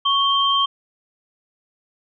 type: tone pair together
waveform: sine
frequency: 1108.7 / 3155 Hz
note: C#6 / G7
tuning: 0 / +10 cents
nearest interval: octave + tritone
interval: 1810 cents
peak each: -18 dBFS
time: 0.05-0.66 s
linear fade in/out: 10 ms
effects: none